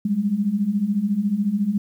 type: beating tone pair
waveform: sine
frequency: 194 / 208 Hz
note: G3 / G#3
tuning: -18 / +3 cents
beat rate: 14 Hz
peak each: -24 / -20 dBFS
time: 0.05-1.78 s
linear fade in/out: 5 ms
effects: 9-bit